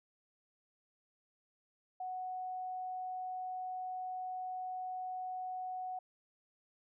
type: tone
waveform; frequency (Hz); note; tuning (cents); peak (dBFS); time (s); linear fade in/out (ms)
sine; 740; F#5; 0; -38; 2-5.99; 5
effects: none